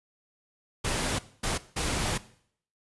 pink noise bursts at uneven times, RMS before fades -29 dBFS, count 3, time 0.84-1.19 / 1.43-1.58 / 1.76-2.18 s, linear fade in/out 10 ms, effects noise-tail reverb RT60 0.6 s tail -17 dB re dry + resampled to 24000 Hz

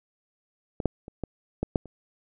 clicks, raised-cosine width 2 ms, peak -17 / -8 / -27 / -17 / -13 / -8 / -30 dBFS, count 7, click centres 0.802 / 0.857 / 1.081 / 1.237 / 1.63 / 1.758 / 1.857 s, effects none

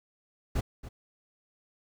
brown noise with echo, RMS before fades -28 dBFS, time 0.55-0.61 s, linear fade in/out 10 ms, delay 280 ms, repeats 1, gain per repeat -14 dB, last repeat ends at 0.89 s, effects none

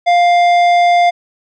triangle tone with tanh clipping, 700 Hz, F5, 4 cents sharp, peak -9 dBFS, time 0.06-1.11 s, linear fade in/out 20 ms, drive 16 dB, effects none

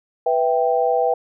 sine chord, E minor, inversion second, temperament equal, 493.9 / 659.3 / 784 Hz, B4 / E5 / G5, 0 / 0 / 0 cents, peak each -19 / -21 / -20 dBFS, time 0.26-1.14 s, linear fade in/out 5 ms, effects none

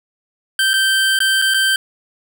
25% pulse tone with dropouts, 1560 Hz, G6, 9 cents flat, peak -9 dBFS, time 0.59-1.76 s, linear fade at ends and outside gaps 2 ms, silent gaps 0.734-0.738 / 1.19-1.203 / 1.417-1.421 / 1.539-1.543 s, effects none

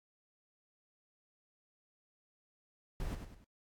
brown noise with echo, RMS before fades -38 dBFS, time 3-3.15 s, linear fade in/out 2 ms, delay 98 ms, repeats 3, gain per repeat -7 dB, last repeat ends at 3.444 s, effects AAC 64 kbps

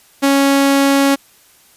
sawtooth tone, 276.7 Hz, C#4, 3 cents flat, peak -6 dBFS, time 0.22-1.16 s, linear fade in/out 20 ms, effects white hiss -49 dBFS RMS until 1.76 s + resampled to 32000 Hz

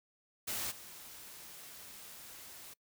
white noise with level steps, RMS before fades -38 / -51 dBFS, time 0.47-2.74 s, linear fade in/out 10 ms, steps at 0.7 s, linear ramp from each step 20 ms, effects noise-tail reverb RT60 0.1 s tail -24 dB re dry

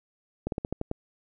slowing click train, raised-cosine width 2 ms, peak -16 dBFS, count 7, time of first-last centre 0.47-0.914 s, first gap 52 ms, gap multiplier 1.14, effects none

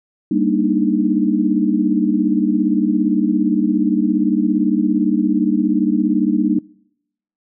sine chord, Eb major seventh, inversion first, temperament equal with one note detuned, 198.39 / 233.1 / 293.7 / 311.1 Hz, G3 / Bb3 / D4 / Eb4, +21 / 0 / 0 / 0 cents, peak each -19 dBFS, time 0.31-6.59 s, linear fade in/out 5 ms, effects noise-tail reverb RT60 0.8 s tail -25 dB re dry

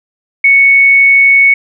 sine tone, 2217 Hz, C#7, in tune, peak -3 dBFS, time 0.44-1.54 s, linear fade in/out 5 ms, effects none

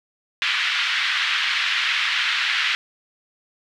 white band-pass noise, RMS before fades -22 dBFS, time 0.42-2.75 s, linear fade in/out 0 ms, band 1400 to 3400 Hz, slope 24 dB/octave, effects none

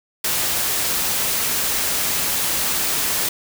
white noise, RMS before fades -21 dBFS, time 0.24-3.29 s, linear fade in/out 5 ms, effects none

